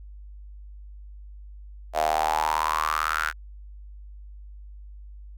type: tone with high-pass filter sweep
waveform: sawtooth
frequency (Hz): 77.78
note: D#2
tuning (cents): 0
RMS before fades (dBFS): -25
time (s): 1.93-3.33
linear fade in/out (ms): 50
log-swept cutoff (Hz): 660 to 1500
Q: 7.4
effects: added 50 Hz sine -40 dBFS peak until 5.37 s